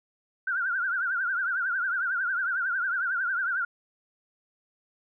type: tone with vibrato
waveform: sine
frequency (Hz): 1480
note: F#6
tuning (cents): 0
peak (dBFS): -25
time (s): 0.47-3.65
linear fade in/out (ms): 5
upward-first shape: triangle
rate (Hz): 11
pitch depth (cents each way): 150
effects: none